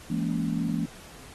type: chord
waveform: sine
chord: A# half-diminished seventh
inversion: second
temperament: just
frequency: 167.82 / 209.8 / 233.1 / 279.7 Hz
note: E3 / G#3 / A#3 / C#4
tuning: +31 / +18 / 0 / +16 cents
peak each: -29 / -32 / -30 / -32 dBFS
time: 0.1-0.86 s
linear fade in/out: 5 ms
effects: pink hiss -48 dBFS RMS until 1.34 s + AAC 32 kbps